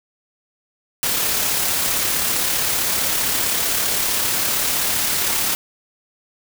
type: noise with amplitude modulation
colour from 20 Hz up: white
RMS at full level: -19 dBFS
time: 1.03-5.55 s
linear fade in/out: 0 ms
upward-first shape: sine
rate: 35.4 Hz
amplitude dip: 25%
effects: none